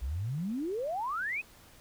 sine exponential sweep, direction up, 57.4 to 2633 Hz, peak -31 dBFS, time 0.01-1.42 s, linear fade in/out 20 ms, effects pink hiss -57 dBFS RMS until 1.8 s

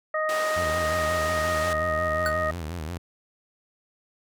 harmonic tone, 622.3 Hz, D#5, in tune, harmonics 1 / 2 / 3, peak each -26 / -28 / -30 dBFS, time 0.14-2.51 s, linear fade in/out 5 ms
pink band-pass noise, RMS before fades -35 dBFS, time 0.29-1.73 s, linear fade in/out 0 ms, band 440 to 9300 Hz, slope 12 dB/octave
sawtooth tone with vibrato, 82.1 Hz, E2, 6 cents flat, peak -27 dBFS, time 0.56-2.98 s, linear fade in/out 10 ms, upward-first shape sine, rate 5.6 Hz, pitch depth 140 cents each way
square tone with exponential decay, 1492 Hz, F#6, 14 cents sharp, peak -22 dBFS, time 2.26-2.36 s, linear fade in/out 0 ms, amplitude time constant 21 ms
effects none

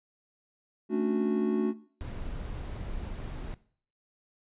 triangle chord, D major seventh, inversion second, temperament just, 220.2 / 275.3 / 293.7 / 367.1 Hz, A3 / C#4 / D4 / F#4, +2 / -12 / 0 / -14 cents, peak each -28 / -33 / -30 / -27 dBFS, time 0.89-1.74 s, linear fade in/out 50 ms
brown noise, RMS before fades -37 dBFS, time 2.01-3.54 s, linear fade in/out 0 ms
effects noise-tail reverb RT60 0.5 s tail -18 dB re dry + resampled to 8000 Hz

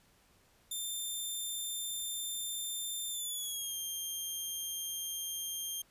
10% pulse tone with pitch glide, 3583 to 3192 Hz, A7 to G7, +31 to +31 cents, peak -29 dBFS, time 0.71-5.82 s, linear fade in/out 5 ms, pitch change -200 cents, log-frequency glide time 3.1-3.76 s, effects pink hiss -67 dBFS RMS until 5.9 s + resampled to 32000 Hz

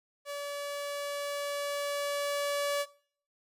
sawtooth tone with level ramp, 573 Hz, D5, 43 cents flat, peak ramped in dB -32 to -24 dBFS, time 0.25-2.86 s, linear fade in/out 50 ms, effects noise-tail reverb RT60 0.5 s tail -20 dB re dry + resampled to 32000 Hz

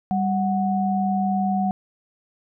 sine tone pair together, 196 / 739 Hz, G3 / F#5, 0 / -2 cents, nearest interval octave + major seventh, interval 2298 cents, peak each -21 / -23 dBFS, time 0.11-1.71 s, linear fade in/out 0 ms, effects none

